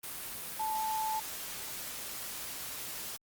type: tone in noise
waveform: sine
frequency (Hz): 875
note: A5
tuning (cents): -10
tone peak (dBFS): -31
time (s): 0.59-1.2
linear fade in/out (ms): 10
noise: white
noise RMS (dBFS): -41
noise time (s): 0.03-3.17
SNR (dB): +7
effects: Opus 32 kbps